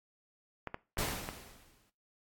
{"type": "clicks", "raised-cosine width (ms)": 0.5, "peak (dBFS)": -22, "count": 5, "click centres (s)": [0.673, 0.744, 0.972, 1.087, 1.289]}
{"type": "noise with exponential decay", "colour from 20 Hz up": "pink", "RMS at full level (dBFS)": -33, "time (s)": [0.98, 1.9], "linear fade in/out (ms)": 5, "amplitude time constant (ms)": 200}
{"effects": ["noise-tail reverb RT60 0.3 s tail -19 dB re dry", "AAC 64 kbps"]}